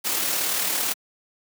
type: noise with amplitude modulation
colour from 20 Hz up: white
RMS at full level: -23 dBFS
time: 0.04-0.94 s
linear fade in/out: 20 ms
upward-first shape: sine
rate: 38 Hz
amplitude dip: 35%
effects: high-pass 200 Hz 12 dB/octave